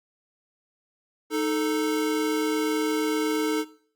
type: tone pair together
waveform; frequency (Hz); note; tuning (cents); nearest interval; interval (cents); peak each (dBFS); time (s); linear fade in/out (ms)
square; 310.3 / 438.8; D#4 / A4; -5 / -5; tritone; 600; -27; 1.3-3.65; 50
effects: noise-tail reverb RT60 0.5 s tail -17 dB re dry + Opus 48 kbps